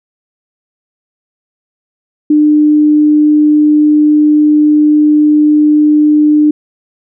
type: tone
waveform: sine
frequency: 300.6 Hz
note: D4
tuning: 40 cents sharp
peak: -4 dBFS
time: 2.3-6.51 s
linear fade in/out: 5 ms
effects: none